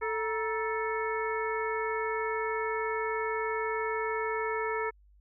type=harmonic tone with a mistuned harmonic; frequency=440 Hz; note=A4; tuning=in tune; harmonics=1 / 2 / 3 / 4 / 5; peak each=-32 / -35 / -37 / -38 / -39 dBFS; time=0.01-4.91 s; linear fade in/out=20 ms; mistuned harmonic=2; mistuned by=+120 cents; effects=added 50 Hz sine -57 dBFS peak until 5.2 s